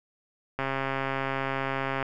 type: click train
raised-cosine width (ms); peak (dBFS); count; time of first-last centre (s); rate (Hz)
0.5; -14; 195; 0.59-2.027; 135
effects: none